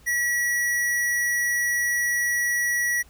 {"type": "tone", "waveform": "square", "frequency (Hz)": 1931, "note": "B6", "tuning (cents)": -39, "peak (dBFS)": -22, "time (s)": [0.06, 3.03], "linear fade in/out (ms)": 20, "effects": ["added 60 Hz sine -54 dBFS peak until 3.09 s", "pink hiss -56 dBFS RMS until 3.09 s"]}